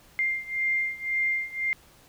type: beating tone pair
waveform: sine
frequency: 2103 / 2104.9 Hz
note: C7 / C7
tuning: +8 / +10 cents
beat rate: 1.9 Hz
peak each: -27 / -29 dBFS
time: 0.19-1.73 s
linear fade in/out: 0 ms
effects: pink hiss -56 dBFS RMS until 2.08 s